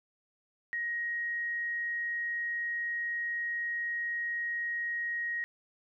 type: tone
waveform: sine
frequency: 1884 Hz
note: A#6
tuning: 18 cents sharp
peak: -31 dBFS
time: 0.73-5.44 s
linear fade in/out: 0 ms
effects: none